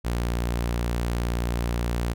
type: tone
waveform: sawtooth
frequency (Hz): 59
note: A#1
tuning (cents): +22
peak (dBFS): -20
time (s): 0.04-2.14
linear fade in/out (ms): 20
effects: none